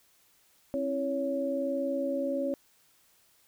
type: tone cluster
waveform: sine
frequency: 269 / 330.3 / 560 Hz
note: C4 / E4 / C#5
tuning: +48 / +4 / +18 cents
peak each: -32 / -38 / -30 dBFS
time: 0.74-2.54 s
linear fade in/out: 0 ms
effects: white hiss -65 dBFS RMS until 3.47 s